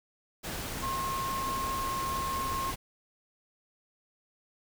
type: tone in noise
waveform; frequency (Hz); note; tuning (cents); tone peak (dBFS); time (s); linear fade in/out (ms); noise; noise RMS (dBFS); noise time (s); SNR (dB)
sine; 1072; C6; +42; -31; 0.82-2.72; 20; pink; -37; 0.43-2.76; +3
effects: none